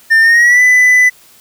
triangle tone with pitch glide, 1800 to 1997.2 Hz, A6 to B6, +39 to +19 cents, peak -3 dBFS, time 0.1-1.1 s, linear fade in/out 20 ms, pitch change +180 cents, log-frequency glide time 0.21-0.62 s, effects white hiss -44 dBFS RMS until 1.4 s

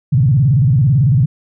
sine tone with vibrato, 130.81 Hz, C3, in tune, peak -8 dBFS, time 0.12-1.26 s, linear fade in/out 10 ms, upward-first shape square, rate 18 Hz, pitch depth 230 cents each way, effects none

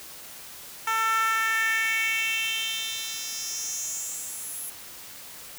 10% pulse tone with high-pass filter sweep, 446.6 Hz, A4, 26 cents sharp, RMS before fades -28 dBFS, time 0.87-4.7 s, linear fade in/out 5 ms, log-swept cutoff 1100 to 11000 Hz, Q 3.9, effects white hiss -43 dBFS RMS until 5.58 s

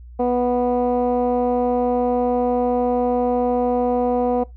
15% pulse tone with low-pass filter, 246.1 Hz, B3, 6 cents flat, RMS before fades -19 dBFS, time 0.19-4.44 s, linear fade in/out 10 ms, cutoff 640 Hz, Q 2, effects noise-tail reverb RT60 0.2 s tail -22 dB re dry + added 60 Hz sine -37 dBFS peak until 4.56 s

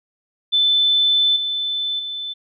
sine tone with level steps, 3520 Hz, A7, in tune, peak -13 / -20 / -25 dBFS, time 0.52-2.34 s, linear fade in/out 20 ms, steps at 1.36 / 1.99 s, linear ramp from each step 5 ms, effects none

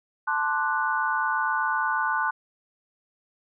sine chord, D dominant seventh, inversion second, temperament equal, 880 / 1046.5 / 1174.7 / 1480 Hz, A5 / C6 / D6 / F#6, 0 / 0 / 0 / 0 cents, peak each -28 / -29 / -31 / -26 dBFS, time 0.27-2.31 s, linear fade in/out 10 ms, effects none

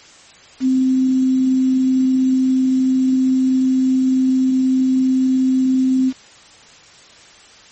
sine tone with quantisation, 260 Hz, C4, 11 cents flat, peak -12 dBFS, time 0.6-6.13 s, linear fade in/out 50 ms, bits 6, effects white hiss -44 dBFS RMS until 7.71 s + MP3 32 kbps

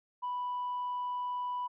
sine tone, 987.8 Hz, B5, in tune, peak -31 dBFS, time 0.22-1.68 s, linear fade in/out 20 ms, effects tanh soft clip ceiling -30 dBFS

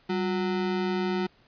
square ring-modulated tone, 277.2 Hz, C#4, in tune, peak -23 dBFS, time 0.09-1.27 s, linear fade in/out 10 ms, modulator 83.7 Hz, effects pink hiss -61 dBFS RMS until 1.47 s + resampled to 11025 Hz

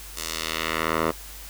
10% pulse tone with band-pass filter sweep, 80.5 Hz, E2, 41 cents flat, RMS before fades -27 dBFS, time 0.16-1.12 s, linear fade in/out 20 ms, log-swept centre 8000 to 830 Hz, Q 0.93, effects added 50 Hz sine -42 dBFS peak until 1.49 s + white hiss -42 dBFS RMS until 1.49 s

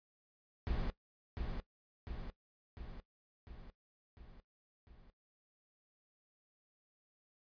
brown noise with echo, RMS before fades -36 dBFS, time 0.67-0.9 s, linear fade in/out 0 ms, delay 700 ms, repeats 6, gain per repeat -4 dB, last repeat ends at 5.1 s, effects noise-tail reverb RT60 0.1 s tail -17 dB re dry + resampled to 11025 Hz

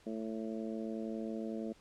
harmonic tone, 110.9 Hz, A2, 14 cents sharp, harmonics 2 / 3 / 4 / 5 / 6, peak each -39 / -43 / -45 / -47 / -49 dBFS, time 0.06-1.73 s, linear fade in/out 10 ms, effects pink hiss -64 dBFS RMS until 1.8 s + low-pass 8000 Hz 12 dB/octave

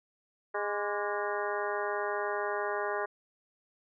harmonic tone with a mistuned harmonic, 205.8 Hz, G#3, 16 cents flat, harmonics 2 / 3 / 4 / 5 / 6 / 7 / 8 / 9, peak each -35 / -37 / -38 / -39 / -40 / -40 / -41 / -42 dBFS, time 0.54-3.06 s, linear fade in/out 10 ms, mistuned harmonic 6, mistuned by -98 cents, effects none

